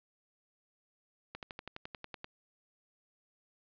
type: slowing click train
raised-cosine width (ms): 0.3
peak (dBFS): -26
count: 11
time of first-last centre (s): 1.35-2.244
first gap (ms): 78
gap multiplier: 1.03
effects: resampled to 11025 Hz + 11-bit